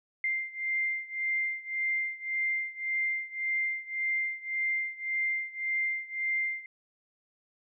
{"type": "beating tone pair", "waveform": "sine", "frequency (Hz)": [2095, 2096.8], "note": ["C7", "C7"], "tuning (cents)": [2, 3], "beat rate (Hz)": 1.8, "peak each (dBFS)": [-31, -33], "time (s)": [0.24, 6.66], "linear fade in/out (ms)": 2, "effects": []}